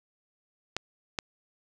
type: clicks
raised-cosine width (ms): 0.2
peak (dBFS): -12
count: 2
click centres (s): 0.766 / 1.188
effects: none